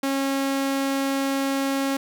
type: tone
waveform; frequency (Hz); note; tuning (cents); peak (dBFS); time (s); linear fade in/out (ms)
sawtooth; 273; C#4; -26; -18; 0.03-1.97; 5
effects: none